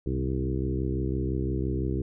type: harmonic tone with a mistuned harmonic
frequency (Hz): 65.9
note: C2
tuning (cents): +13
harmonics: 1 / 2 / 3 / 4 / 5 / 6 / 7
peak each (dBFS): -30 / -31 / -36 / -36 / -33 / -35 / -43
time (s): 0.06-2.02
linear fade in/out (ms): 5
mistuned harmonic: 2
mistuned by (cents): -51
effects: none